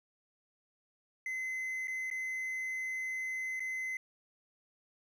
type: tone with dropouts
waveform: triangle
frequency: 2048 Hz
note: C7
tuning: 38 cents flat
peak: -33 dBFS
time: 1.26-3.97 s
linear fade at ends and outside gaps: 2 ms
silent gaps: 1.873-1.88 / 2.102-2.112 / 3.596-3.603 s
effects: none